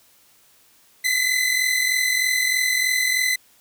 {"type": "tone pair together", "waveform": "sawtooth", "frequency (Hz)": [1998.8, 2042], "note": ["B6", "C7"], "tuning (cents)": [20, -43], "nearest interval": "unison", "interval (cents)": 37, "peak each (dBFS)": -18, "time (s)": [1.04, 3.36], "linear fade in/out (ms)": 10, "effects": ["white hiss -56 dBFS RMS until 3.6 s"]}